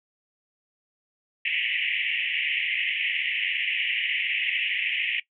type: band-pass noise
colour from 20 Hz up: white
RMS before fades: -27 dBFS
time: 1.45-5.2 s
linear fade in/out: 5 ms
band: 1900 to 3000 Hz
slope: 96 dB/octave
effects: noise-tail reverb RT60 0.1 s tail -18 dB re dry